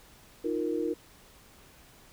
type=chord; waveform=sine; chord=Eb suspended second; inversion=none; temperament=equal; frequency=311.1 / 349.2 / 466.2 Hz; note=Eb4 / F4 / Bb4; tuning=0 / 0 / 0 cents; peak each=-32 dBFS; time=0.44-0.94 s; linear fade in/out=10 ms; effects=pink hiss -56 dBFS RMS until 2.12 s